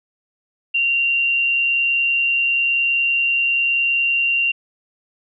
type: tone with amplitude modulation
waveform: sine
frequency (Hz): 2765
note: F7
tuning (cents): -18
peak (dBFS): -14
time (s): 0.74-4.52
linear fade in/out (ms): 10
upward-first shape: sine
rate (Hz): 141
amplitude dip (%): 25
effects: none